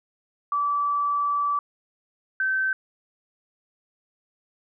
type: tone pair in turn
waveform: sine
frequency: 1156 / 1543.1 Hz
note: D6 / G6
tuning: -28 / -28 cents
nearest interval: perfect fourth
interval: 500 cents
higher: second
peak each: -21 dBFS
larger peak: neither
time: 0.52-1.59 / 2.4-2.73 s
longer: first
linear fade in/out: 2 ms
effects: none